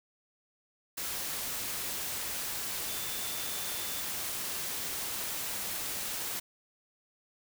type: tone in noise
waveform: sine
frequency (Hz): 3534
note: A7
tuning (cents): +7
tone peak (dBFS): -45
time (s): 2.88-4.01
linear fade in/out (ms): 10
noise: white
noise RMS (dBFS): -36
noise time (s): 0.97-6.4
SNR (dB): -12
effects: none